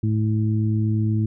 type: harmonic tone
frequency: 108.4 Hz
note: A2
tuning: 25 cents flat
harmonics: 1 / 2 / 3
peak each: -19 / -25 / -29 dBFS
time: 0.03-1.26 s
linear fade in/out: 5 ms
effects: none